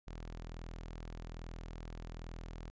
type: tone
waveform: sawtooth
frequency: 41.2 Hz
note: E1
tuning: in tune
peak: -40 dBFS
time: 0.07-2.7 s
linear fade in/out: 0 ms
effects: resampled to 16000 Hz